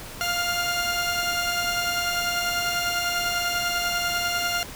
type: tone pair together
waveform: 15% pulse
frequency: 698.5 / 1407.1 Hz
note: F5 / F6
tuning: 0 / +13 cents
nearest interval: octave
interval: 1213 cents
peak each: -20 dBFS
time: 0.21-4.63 s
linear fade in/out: 0 ms
effects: pink hiss -39 dBFS RMS until 4.75 s